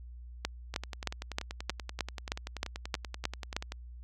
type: two click trains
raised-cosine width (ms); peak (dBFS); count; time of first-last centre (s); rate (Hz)
0.2; -21 / -13; 32 / 11; 0.74-3.721 / 0.45-3.565; 10.4 / 3.21
effects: added 60 Hz sine -44 dBFS peak until 4.03 s